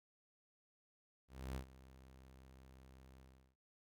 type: tone with ADSR envelope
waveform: sawtooth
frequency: 65.41 Hz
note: C2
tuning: in tune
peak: -37 dBFS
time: 1.28-3.56 s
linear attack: 280 ms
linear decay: 89 ms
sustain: -18 dB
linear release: 360 ms
effects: none